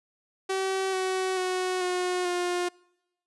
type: tone with pitch steps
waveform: sawtooth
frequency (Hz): 382.4 / 375.4 / 368.5 / 361.8 / 355.1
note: G4 / F#4 / F#4 / F#4 / F4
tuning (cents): -43 / +25 / -7 / -39 / +29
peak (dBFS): -22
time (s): 0.49-2.69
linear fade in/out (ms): 10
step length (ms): 440
effects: noise-tail reverb RT60 0.9 s tail -26 dB re dry + resampled to 24000 Hz